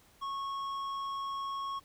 triangle tone with tanh clipping, 1099 Hz, C#6, 15 cents flat, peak -36 dBFS, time 0.21-1.8 s, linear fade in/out 20 ms, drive 13 dB, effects pink hiss -63 dBFS RMS until 1.84 s

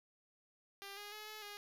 5% pulse tone with pitch steps, 397.2 / 412 / 425.4 / 428.8 / 411.3 Hz, G4 / G#4 / G#4 / A4 / G#4, +23 / -14 / +42 / -45 / -17 cents, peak -36 dBFS, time 0.82-1.57 s, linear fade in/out 0 ms, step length 150 ms, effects 11-bit

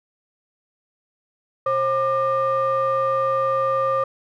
triangle ring-modulated tone, 329.6 Hz, E4, in tune, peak -13 dBFS, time 1.66-4.04 s, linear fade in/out 5 ms, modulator 865 Hz, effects none

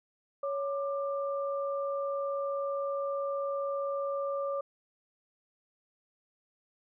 sine tone pair together, 557.6 / 1187 Hz, C#5 / D6, +10 / +18 cents, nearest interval octave + minor second, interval 1308 cents, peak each -31 / -37 dBFS, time 0.43-4.61 s, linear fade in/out 5 ms, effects none

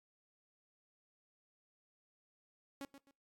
sawtooth tone with echo, 277.2 Hz, C#4, in tune, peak -39 dBFS, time 2.81-2.85 s, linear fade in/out 0 ms, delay 130 ms, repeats 2, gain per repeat -11 dB, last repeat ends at 3.11 s, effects noise-tail reverb RT60 0.4 s tail -25 dB re dry + AAC 64 kbps

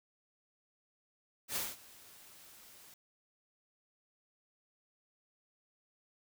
white noise with ADSR envelope, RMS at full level -35 dBFS, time 1.48-2.94 s, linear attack 80 ms, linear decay 200 ms, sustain -22 dB, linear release 3 ms, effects none

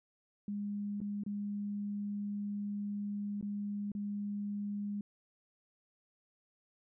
sine tone with dropouts, 204.4 Hz, G#3, 27 cents flat, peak -35 dBFS, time 0.48-5.01 s, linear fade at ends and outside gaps 2 ms, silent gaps 1.004-1.014 / 1.236-1.263 / 3.412-3.426 / 3.918-3.95 s, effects none

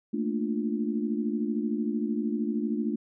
sine chord, Bb major seventh, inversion third, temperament equal, 220 / 233.1 / 293.7 / 349.2 Hz, A3 / Bb3 / D4 / F4, 0 / 0 / 0 / 0 cents, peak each -29 / -33 / -32 / -35 dBFS, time 0.13-2.96 s, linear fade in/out 10 ms, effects none

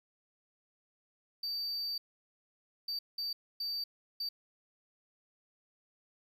triangle tone bursts at uneven times, 4625 Hz, D8, 27 cents flat, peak -33 dBFS, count 5, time 1.43-1.98 / 2.88-2.99 / 3.18-3.33 / 3.6-3.84 / 4.2-4.29 s, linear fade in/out 5 ms, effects 11-bit

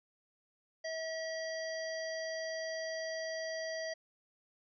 harmonic tone with a mistuned harmonic, 644 Hz, E5, 41 cents flat, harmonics 1 / 3 / 5 / 7 / 9, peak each -38 / -43 / -55 / -47 / -51 dBFS, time 0.84-3.94 s, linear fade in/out 10 ms, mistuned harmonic 7, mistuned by +85 cents, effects none

